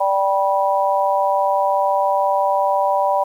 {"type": "harmonic tone", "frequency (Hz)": 195.3, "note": "G3", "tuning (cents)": -6, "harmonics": [3, 4, 5], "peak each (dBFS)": [-19, -19, -19], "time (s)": [0, 3.24], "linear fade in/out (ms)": 10, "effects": ["8-bit"]}